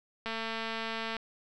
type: click train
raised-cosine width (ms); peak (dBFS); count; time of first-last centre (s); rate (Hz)
0.3; -20; 205; 0.26-1.167; 225
effects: none